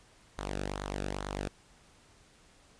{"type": "tone with flanger", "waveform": "sawtooth", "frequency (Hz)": 49, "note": "G1", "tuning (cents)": 0, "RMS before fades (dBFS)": -37, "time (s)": [0.38, 1.48], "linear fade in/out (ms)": 0, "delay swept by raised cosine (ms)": [0.37, 0.99], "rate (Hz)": 2.3, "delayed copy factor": -0.7, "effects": ["pink hiss -61 dBFS RMS until 2.79 s", "resampled to 22050 Hz"]}